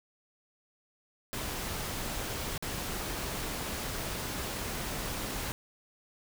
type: noise with dropouts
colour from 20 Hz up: pink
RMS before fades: -36 dBFS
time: 1.33-5.52 s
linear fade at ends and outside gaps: 0 ms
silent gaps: 2.578-2.625 s
effects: none